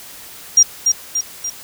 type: tone with echo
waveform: sine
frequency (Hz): 5700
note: F8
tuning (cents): +34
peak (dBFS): -5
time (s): 0.57-0.63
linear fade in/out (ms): 5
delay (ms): 290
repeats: 3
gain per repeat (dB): -5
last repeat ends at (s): 1.5
effects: white hiss -37 dBFS RMS until 1.63 s